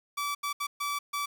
sawtooth tone bursts at uneven times, 1154 Hz, D6, 31 cents flat, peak -26 dBFS, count 5, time 0.17-0.35 / 0.43-0.53 / 0.6-0.67 / 0.8-0.99 / 1.13-1.26 s, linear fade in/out 10 ms, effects 9-bit

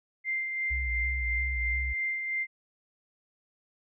sine tone with tremolo, 2093 Hz, C7, in tune, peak -27 dBFS, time 0.24-2.47 s, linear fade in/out 50 ms, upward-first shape sine, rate 2.9 Hz, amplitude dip 40%
sine tone with vibrato, 63 Hz, B1, 35 cents sharp, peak -30 dBFS, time 0.7-1.94 s, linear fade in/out 20 ms, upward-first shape square, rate 2.9 Hz, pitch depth 68 cents each way
effects none

